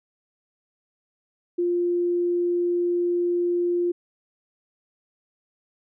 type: tone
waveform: sine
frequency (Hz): 350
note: F4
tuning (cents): +4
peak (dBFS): -20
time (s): 1.58-3.92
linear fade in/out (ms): 10
effects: none